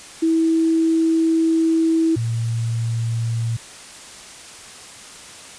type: tone pair in turn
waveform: sine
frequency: 325.4 / 115.05 Hz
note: E4 / A#2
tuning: -22 / -22 cents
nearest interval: octave + tritone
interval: 1800 cents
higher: first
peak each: -14 / -19 dBFS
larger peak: first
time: 0.22-2.16 / 2.16-3.57 s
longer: first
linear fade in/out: 10 ms
effects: white hiss -39 dBFS RMS until 5.58 s + resampled to 22050 Hz